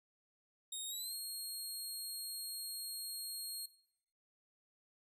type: tone with pitch glide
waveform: 15% pulse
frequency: 3729 to 4259 Hz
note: A#7 to C8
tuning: 0 to +30 cents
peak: -34 dBFS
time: 0.72-3.66 s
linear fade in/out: 5 ms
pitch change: +230 cents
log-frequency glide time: 0.88-1.14 s
effects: noise-tail reverb RT60 0.7 s tail -20 dB re dry + resampled to 32000 Hz